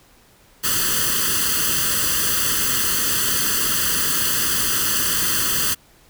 white noise with comb filter, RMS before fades -20 dBFS, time 0.63-5.75 s, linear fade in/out 20 ms, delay 0.65 ms, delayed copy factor +1, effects pink hiss -53 dBFS RMS until 6.09 s

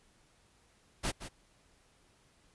pink noise with echo, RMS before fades -33 dBFS, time 1.03-1.12 s, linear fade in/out 20 ms, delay 170 ms, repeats 1, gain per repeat -11 dB, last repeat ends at 1.29 s, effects pink hiss -67 dBFS RMS until 2.54 s + resampled to 24000 Hz

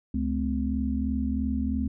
sine tone cluster, 71.4 / 214.4 / 257.4 Hz, D2 / A3 / C4, -48 / -45 / -28 cents, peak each -29 dBFS, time 0.14-1.88 s, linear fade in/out 5 ms, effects none

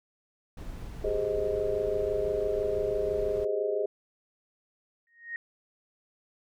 brown noise, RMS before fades -40 dBFS, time 0.57-3.45 s, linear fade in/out 5 ms
sine chord, Ab major seventh, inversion third, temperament just, 389.3 / 415.3 / 519.1 / 623 Hz, G4 / Ab4 / C5 / Eb5, -12 / 0 / -14 / +2 cents, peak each -34 / -29 / -35 / -32 dBFS, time 1.04-3.86 s, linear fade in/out 5 ms
sine tone with exponential growth, 1864.7 Hz, A#6, in tune, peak -30 dBFS, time 5.07-5.36 s, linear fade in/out 1 ms, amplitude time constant 62 ms
effects none

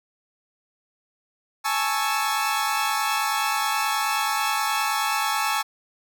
sawtooth chord, A major seventh, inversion third, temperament equal, 830.6 / 880 / 1108.7 / 1318.5 Hz, G#5 / A5 / C#6 / E6, 0 / 0 / 0 / 0 cents, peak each -24 dBFS, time 1.64-5.63 s, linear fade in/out 20 ms, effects none

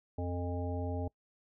harmonic tone with a mistuned harmonic, 87.9 Hz, F2, 12 cents sharp, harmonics 1 / 3 / 5 / 7 / 9, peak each -35 / -40 / -42 / -43 / -45 dBFS, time 0.18-1.08 s, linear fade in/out 5 ms, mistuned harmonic 9, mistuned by +36 cents, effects noise-tail reverb RT60 0.1 s tail -23 dB re dry

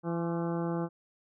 harmonic tone with a mistuned harmonic, 168.9 Hz, E3, 42 cents sharp, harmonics 1 / 2 / 3 / 4 / 5 / 6 / 7 / 8 / 9, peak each -32 / -34 / -38 / -43 / -42 / -47 / -46 / -49 / -52 dBFS, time 0.03-0.89 s, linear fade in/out 50 ms, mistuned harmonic 6, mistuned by +78 cents, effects none

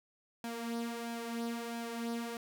sawtooth tone with flanger, 233.1 Hz, A#3, in tune, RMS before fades -39 dBFS, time 0.44-2.37 s, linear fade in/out 2 ms, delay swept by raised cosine 1.2 to 4.1 ms, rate 1.5 Hz, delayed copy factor +0.55, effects none

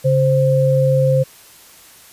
sine tone pair together, 138.59 / 523.2 Hz, C#3 / C5, 0 / 0 cents, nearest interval octave + major seventh, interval 2300 cents, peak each -14 dBFS, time 0.04-1.24 s, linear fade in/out 20 ms, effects white hiss -44 dBFS RMS until 2.12 s + resampled to 32000 Hz

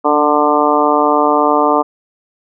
harmonic tone with a mistuned harmonic, 148.7 Hz, D3, 22 cents sharp, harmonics 2 / 3 / 4 / 5 / 6 / 7 / 8, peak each -17 / -17 / -17 / -17 / -17 / -17 / -17 dBFS, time 0.04-1.83 s, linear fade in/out 20 ms, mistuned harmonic 2, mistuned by -20 cents, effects none

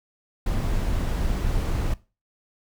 brown noise, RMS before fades -24 dBFS, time 0.46-1.94 s, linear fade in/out 5 ms, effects noise-tail reverb RT60 0.3 s tail -19 dB re dry

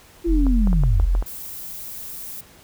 sine linear sweep, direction down, 349.7 to 51.5 Hz, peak -19 dBFS, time 0.24-1.08 s, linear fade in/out 20 ms
sine tone, 43.65 Hz, F1, in tune, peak -15 dBFS, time 0.26-1.24 s, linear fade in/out 50 ms
clicks, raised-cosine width 1 ms, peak -17 dBFS, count 7, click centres 0.467 / 0.673 / 0.73 / 0.836 / 0.999 / 1.151 / 1.225 s
violet noise, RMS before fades -34 dBFS, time 1.26-2.41 s, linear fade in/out 5 ms
effects pink hiss -49 dBFS RMS until 2.63 s

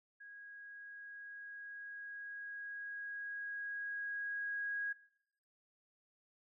sine tone with level ramp, 1647 Hz, G#6, 15 cents flat, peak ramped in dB -51 to -36 dBFS, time 0.2-4.93 s, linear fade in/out 10 ms, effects noise-tail reverb RT60 0.7 s tail -17 dB re dry

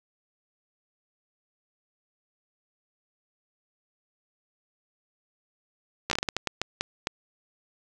slowing click train, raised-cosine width 0.2 ms, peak -9 dBFS, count 12, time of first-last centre 6.1-7.071 s, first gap 13 ms, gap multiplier 1.35, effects none

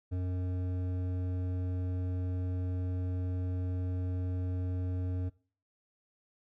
sine tone with hard clipping, 91.1 Hz, F#2, 26 cents flat, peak -33 dBFS, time 0.11-5.3 s, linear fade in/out 20 ms, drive 11 dB, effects noise-tail reverb RT60 0.4 s tail -20 dB re dry

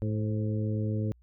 harmonic tone with a mistuned harmonic, 107.9 Hz, A2, 33 cents flat, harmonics 1 / 2 / 3 / 4 / 5, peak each -28 / -34 / -38 / -40 / -42 dBFS, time 0.02-1.12 s, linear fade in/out 0 ms, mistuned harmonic 5, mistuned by -29 cents, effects added 60 Hz sine -57 dBFS peak until 1.22 s

